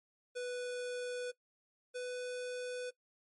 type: tone pair in turn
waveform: square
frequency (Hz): 493.9 / 497.3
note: B4 / B4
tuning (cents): 0 / +12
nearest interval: unison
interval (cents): 12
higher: second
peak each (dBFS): -38 / -39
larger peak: first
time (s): 0.35-1.32 / 1.94-2.91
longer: neither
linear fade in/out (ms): 20
effects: noise-tail reverb RT60 0.1 s tail -20 dB re dry + MP3 48 kbps